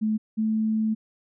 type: tone pair in turn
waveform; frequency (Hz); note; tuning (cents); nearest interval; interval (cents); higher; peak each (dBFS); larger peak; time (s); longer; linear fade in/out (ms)
sine; 216.4 / 218.7; A3 / A3; -29 / -10; unison; 19; second; -21; neither; 0.01-0.18 / 0.37-0.95; second; 20
effects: none